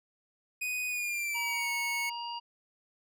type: tone with pitch glide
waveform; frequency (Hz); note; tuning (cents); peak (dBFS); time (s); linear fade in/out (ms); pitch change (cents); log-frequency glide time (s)
45% pulse; 2489 to 2205; D#7 to C#7; 0 to -10; -31; 0.61-2.1; 10; -210; 0.88-1.7
type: harmonic tone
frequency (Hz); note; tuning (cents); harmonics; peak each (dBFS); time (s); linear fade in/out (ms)
945; A#5; +23; 1 / 3 / 5; -37 / -42 / -44; 1.34-2.4; 20
effects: none